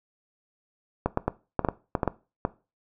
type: clicks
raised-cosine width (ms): 1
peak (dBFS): -9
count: 10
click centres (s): 1.06 / 1.174 / 1.28 / 1.593 / 1.648 / 1.687 / 1.952 / 2.032 / 2.077 / 2.451
effects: noise-tail reverb RT60 0.3 s tail -18 dB re dry